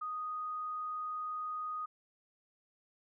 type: tone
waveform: sine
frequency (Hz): 1243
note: D#6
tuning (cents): -2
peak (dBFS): -36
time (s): 0.01-1.86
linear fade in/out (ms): 10
effects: none